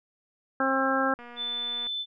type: harmonic tone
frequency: 266.9 Hz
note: C4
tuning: 35 cents sharp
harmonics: 1 / 2 / 3 / 4 / 5 / 6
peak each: -29 / -29 / -31 / -33 / -28 / -30 dBFS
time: 0.6-1.14 s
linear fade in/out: 2 ms
type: click train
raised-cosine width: 0.5 ms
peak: -31 dBFS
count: 164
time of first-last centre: 1.19-1.869 s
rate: 240 Hz
type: tone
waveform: sine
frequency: 3520 Hz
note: A7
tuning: in tune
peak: -29 dBFS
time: 1.36-2.06 s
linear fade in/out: 50 ms
effects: none